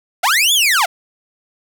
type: linear two-way sweep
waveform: sawtooth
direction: up then down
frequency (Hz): 622.3 to 3520 to 622.3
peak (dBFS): -8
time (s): 0.23-0.86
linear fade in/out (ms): 10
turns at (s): 0.53
effects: none